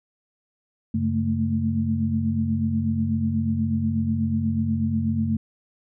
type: tone cluster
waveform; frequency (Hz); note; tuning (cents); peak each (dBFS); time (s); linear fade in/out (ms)
sine; 93.7 / 137.7 / 215.7 / 223.9; F#2 / C#3 / A3 / A3; +22 / -11 / -34 / +30; -26 / -29 / -31 / -23; 0.94-5.37; 5
effects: none